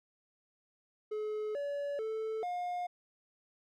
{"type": "tone with pitch steps", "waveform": "triangle", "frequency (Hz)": [426.9, 571, 440, 713], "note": ["G#4", "D5", "A4", "F5"], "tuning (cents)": [48, -49, 0, 36], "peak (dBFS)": -32, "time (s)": [1.11, 2.87], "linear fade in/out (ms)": 10, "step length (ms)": 440, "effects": []}